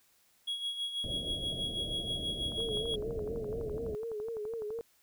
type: tone with tremolo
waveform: triangle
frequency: 3322 Hz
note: G#7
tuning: in tune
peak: -30 dBFS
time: 0.47-2.96 s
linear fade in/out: 10 ms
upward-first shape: sine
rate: 6.2 Hz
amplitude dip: 60%
type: low-pass noise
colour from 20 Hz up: pink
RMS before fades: -41 dBFS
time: 1.04-3.95 s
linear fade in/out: 0 ms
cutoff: 680 Hz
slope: 96 dB/octave
type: click train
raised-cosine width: 1 ms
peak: -35 dBFS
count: 28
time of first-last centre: 2.52-4.789 s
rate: 11.9 Hz
type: tone with vibrato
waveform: sine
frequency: 440 Hz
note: A4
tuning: in tune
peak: -35 dBFS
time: 2.58-4.81 s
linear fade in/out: 0 ms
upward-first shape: sine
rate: 4.2 Hz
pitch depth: 94 cents each way
effects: white hiss -68 dBFS RMS until 5.02 s